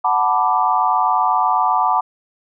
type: chord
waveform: sine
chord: B minor seventh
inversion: second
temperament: equal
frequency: 740 / 880 / 987.8 / 1174.7 Hz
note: F#5 / A5 / B5 / D6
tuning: 0 / 0 / 0 / 0 cents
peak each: -19 dBFS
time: 0.04-2.01 s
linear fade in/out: 10 ms
effects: none